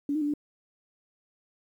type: tone with pitch steps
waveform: sine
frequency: 286 / 309.4 / 291.4 / 294.7 Hz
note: D4 / D#4 / D4 / D4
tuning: -46 / -10 / -13 / +6 cents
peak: -25 dBFS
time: 0.09-0.338 s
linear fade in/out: 2 ms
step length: 62 ms
effects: 10-bit